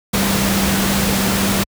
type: tone in noise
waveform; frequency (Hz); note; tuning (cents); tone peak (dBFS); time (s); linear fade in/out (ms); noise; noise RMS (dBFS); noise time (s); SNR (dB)
sine; 196; G3; 0; -18; 0.13-1.64; 10; pink; -18; 0.13-1.64; -3
effects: high-pass 60 Hz 12 dB/octave